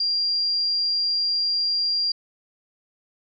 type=tone; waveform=sine; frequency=4772 Hz; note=D8; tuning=27 cents sharp; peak=-20 dBFS; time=0-2.12 s; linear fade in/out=5 ms; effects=none